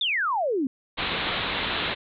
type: exponential sweep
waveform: sine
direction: down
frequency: 3701 to 246.9 Hz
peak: -22 dBFS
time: 0.01-0.67 s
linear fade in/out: 2 ms
type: low-pass noise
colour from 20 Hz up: white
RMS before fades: -28 dBFS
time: 0.97-1.95 s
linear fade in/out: 20 ms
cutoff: 4000 Hz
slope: 96 dB/octave
effects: none